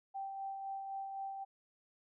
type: tone with tremolo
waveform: sine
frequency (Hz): 781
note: G5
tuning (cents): -7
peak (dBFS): -38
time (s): 0.14-1.45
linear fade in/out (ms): 20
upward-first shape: sine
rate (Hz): 3.9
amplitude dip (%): 35
effects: none